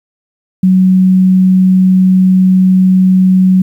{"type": "tone", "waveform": "sine", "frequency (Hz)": 186.3, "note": "F#3", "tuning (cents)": 12, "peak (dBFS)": -4, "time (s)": [0.63, 3.62], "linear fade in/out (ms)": 5, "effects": ["7-bit"]}